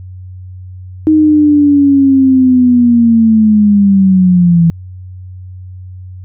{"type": "linear sweep", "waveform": "sine", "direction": "down", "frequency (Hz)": [313.4, 164.81], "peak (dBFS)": -4, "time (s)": [1.07, 4.7], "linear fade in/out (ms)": 0, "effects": ["added 92 Hz sine -26 dBFS peak until 6.24 s"]}